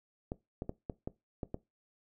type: clicks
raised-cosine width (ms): 2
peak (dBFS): -23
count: 7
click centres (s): 0.319 / 0.621 / 0.694 / 0.898 / 1.075 / 1.432 / 1.544
effects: noise-tail reverb RT60 0.2 s tail -19 dB re dry